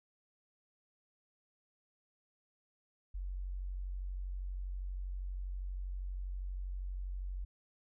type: tone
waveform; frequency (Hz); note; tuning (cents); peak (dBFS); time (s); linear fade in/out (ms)
sine; 46.25; F#1; 0; -37; 3.14-7.45; 10
effects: none